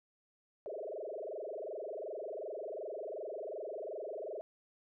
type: tone with frequency modulation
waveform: sine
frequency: 523.3 Hz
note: C5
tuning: in tune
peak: -39 dBFS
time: 0.66-4.41 s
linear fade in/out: 0 ms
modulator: 22.7 Hz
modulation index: 5.9
effects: none